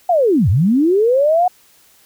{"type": "linear two-way sweep", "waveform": "sine", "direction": "down then up", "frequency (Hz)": [740, 81, 740], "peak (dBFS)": -10, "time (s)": [0.09, 1.48], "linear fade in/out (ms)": 5, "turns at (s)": 0.49, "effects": ["white hiss -51 dBFS RMS until 2.05 s"]}